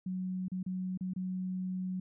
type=tone with dropouts; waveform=sine; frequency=185 Hz; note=F#3; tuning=in tune; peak=-33 dBFS; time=0.06-2 s; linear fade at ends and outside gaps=5 ms; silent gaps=0.483-0.517 / 0.63-0.662 / 0.975-1.008 / 1.136-1.161 s; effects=none